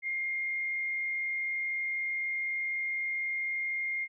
sine tone with frequency modulation, 2122 Hz, C7, 24 cents sharp, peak -30 dBFS, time 0.02-4.08 s, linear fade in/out 50 ms, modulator 72.5 Hz, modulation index 0.33, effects none

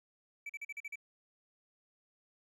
triangle tone bursts, 2308 Hz, D7, 31 cents flat, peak -38 dBFS, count 7, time 0.46-0.957 s, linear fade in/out 5 ms, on 35 ms, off 42 ms, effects none

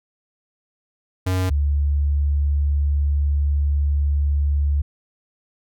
square / sine tone pair in turn, 92.5 / 71.93 Hz, F#2 / D2, 0 / -35 cents, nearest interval major third, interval 435 cents, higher first, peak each -19 / -16 dBFS, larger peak second, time 1.26-1.5 / 1.5-4.82 s, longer second, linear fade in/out 10 ms, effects none

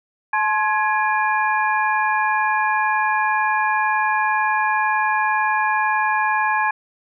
sine tone cluster, 859 / 1061 / 1670 / 2411 Hz, A5 / C6 / G#6 / D7, -42 / +24 / +9 / +45 cents, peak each -20 / -23 / -21 / -28 dBFS, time 0.33-6.71 s, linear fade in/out 5 ms, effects none

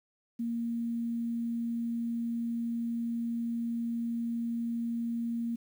sine tone with quantisation, 233.1 Hz, A#3, in tune, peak -30 dBFS, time 0.39-5.56 s, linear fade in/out 10 ms, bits 10, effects none

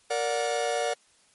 45% pulse chord, Bb augmented, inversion none, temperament just, 466.2 / 582.7 / 728.4 Hz, Bb4 / D5 / F#5, 0 / -14 / -27 cents, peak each -30 dBFS, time 0.1-0.94 s, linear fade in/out 10 ms, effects white hiss -62 dBFS RMS until 1.34 s + MP3 48 kbps

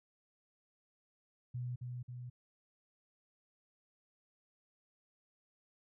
sine tone with echo, 123.47 Hz, B2, in tune, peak -37 dBFS, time 1.54-1.76 s, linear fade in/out 10 ms, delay 270 ms, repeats 2, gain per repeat -3 dB, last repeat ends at 2.3 s, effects none

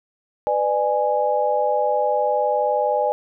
sine chord, G# diminished, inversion first, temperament just, 498.4 / 598 / 830.6 Hz, B4 / D5 / G#5, +16 / +31 / 0 cents, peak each -23 / -21 / -21 dBFS, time 0.47-3.12 s, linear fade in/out 0 ms, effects none

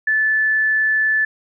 sine tone, 1744 Hz, A6, 16 cents flat, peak -14 dBFS, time 0.07-1.25 s, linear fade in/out 5 ms, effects none

